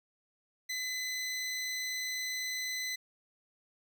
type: tone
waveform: 20% pulse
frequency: 2018 Hz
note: B6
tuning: 37 cents sharp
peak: -29 dBFS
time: 0.69-2.96 s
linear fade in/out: 10 ms
effects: none